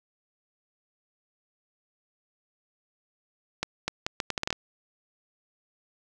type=accelerating click train; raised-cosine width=0.2 ms; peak=-10 dBFS; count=10; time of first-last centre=3.63-4.528 s; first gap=250 ms; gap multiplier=0.74; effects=none